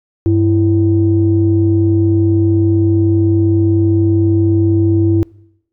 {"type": "tone pair together", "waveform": "sine", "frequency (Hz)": [98.5, 331.3], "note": ["G2", "E4"], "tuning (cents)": [9, 9], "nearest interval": "octave + major sixth", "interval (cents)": 2100, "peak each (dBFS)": -11, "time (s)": [0.26, 5.23], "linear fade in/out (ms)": 0, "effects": ["noise-tail reverb RT60 0.8 s tail -24 dB re dry", "tanh soft clip ceiling -1 dBFS"]}